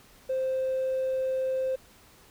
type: tone with hard clipping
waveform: sine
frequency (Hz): 523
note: C5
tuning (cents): -1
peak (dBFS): -26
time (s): 0.29-1.76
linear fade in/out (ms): 10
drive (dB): 1
effects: pink hiss -56 dBFS RMS until 2.3 s